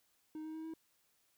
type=tone with pitch steps; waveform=triangle; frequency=311.1 / 314.7 / 318.4 / 322.1 Hz; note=D#4 / D#4 / D#4 / E4; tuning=0 / +20 / +40 / -40 cents; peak=-40 dBFS; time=0.35-0.738 s; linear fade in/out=2 ms; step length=97 ms; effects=white hiss -75 dBFS RMS until 1.37 s